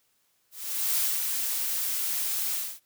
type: noise with ADSR envelope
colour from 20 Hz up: blue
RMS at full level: -25 dBFS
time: 0.51-2.8 s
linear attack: 460 ms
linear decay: 210 ms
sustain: -4 dB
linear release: 260 ms
effects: white hiss -70 dBFS RMS until 2.85 s